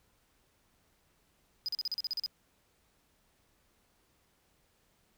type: tone bursts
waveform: triangle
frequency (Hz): 4982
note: D#8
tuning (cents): +1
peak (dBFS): -30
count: 10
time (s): 1.66-2.261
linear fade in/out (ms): 0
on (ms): 25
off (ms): 39
effects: pink hiss -71 dBFS RMS until 5.17 s